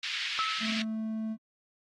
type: band-pass noise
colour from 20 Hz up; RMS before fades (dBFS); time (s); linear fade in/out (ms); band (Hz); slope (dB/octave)
pink; -35; 0.03-0.82; 2; 2000 to 4300; 24
type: tone with exponential decay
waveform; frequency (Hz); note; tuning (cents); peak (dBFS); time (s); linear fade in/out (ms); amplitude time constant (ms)
sine; 1300; E6; -24; -26; 0.39-0.95; 0; 120
type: tone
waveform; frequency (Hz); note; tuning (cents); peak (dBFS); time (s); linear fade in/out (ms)
triangle; 220; A3; 0; -29; 0.6-1.37; 50
effects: AAC 32 kbps